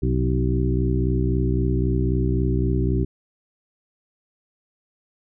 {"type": "harmonic tone with a mistuned harmonic", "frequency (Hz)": 63.8, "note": "C2", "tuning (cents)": -43, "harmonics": [1, 2, 3, 4, 5, 6], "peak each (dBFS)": [-22, -23, -29, -29, -28, -28], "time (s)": [0.02, 3.05], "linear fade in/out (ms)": 10, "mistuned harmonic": 3, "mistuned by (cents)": -61, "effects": []}